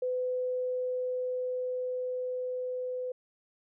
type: tone with level ramp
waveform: sine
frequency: 504 Hz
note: B4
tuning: 35 cents sharp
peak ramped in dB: -28 to -32 dBFS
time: 0.02-3.12 s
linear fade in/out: 5 ms
effects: none